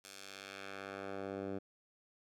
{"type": "tone with band-pass filter sweep", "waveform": "10% pulse", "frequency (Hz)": 97.8, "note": "G2", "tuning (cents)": -4, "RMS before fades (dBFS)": -45, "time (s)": [0.04, 1.59], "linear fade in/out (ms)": 10, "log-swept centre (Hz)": [7300, 320], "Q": 0.73, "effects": []}